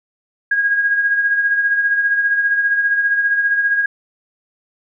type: tone with tremolo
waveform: sine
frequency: 1638 Hz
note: G#6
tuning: 24 cents flat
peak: -11 dBFS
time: 0.51-3.86 s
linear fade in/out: 5 ms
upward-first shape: sine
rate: 15 Hz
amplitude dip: 50%
effects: none